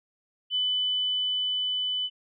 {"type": "tone with level ramp", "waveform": "sine", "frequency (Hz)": 3000, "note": "F#7", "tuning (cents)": 23, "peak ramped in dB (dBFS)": [-23, -26], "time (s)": [0.5, 2.1], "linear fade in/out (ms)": 50, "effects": []}